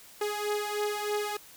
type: beating tone pair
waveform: sawtooth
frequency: 415.7 / 418.9 Hz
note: G#4 / G#4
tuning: +2 / +15 cents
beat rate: 3.2 Hz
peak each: -27 / -30 dBFS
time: 0.21-1.37 s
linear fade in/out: 5 ms
effects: white hiss -52 dBFS RMS until 1.56 s